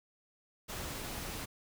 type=noise; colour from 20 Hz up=pink; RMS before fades=-41 dBFS; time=0.68-1.46 s; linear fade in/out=20 ms; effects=none